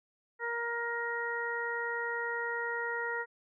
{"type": "harmonic tone", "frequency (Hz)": 469.9, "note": "A#4", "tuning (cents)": 14, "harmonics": [1, 2, 3, 4], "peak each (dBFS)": [-38, -39, -38, -36], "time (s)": [0.39, 3.26], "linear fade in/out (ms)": 50, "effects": []}